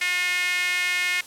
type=tone with high-pass filter; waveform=sawtooth; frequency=358.5 Hz; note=F4; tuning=45 cents sharp; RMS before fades=-24 dBFS; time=0.01-1.21 s; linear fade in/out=5 ms; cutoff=2100 Hz; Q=4.6; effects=white hiss -44 dBFS RMS until 1.26 s + low-pass 12000 Hz 12 dB/octave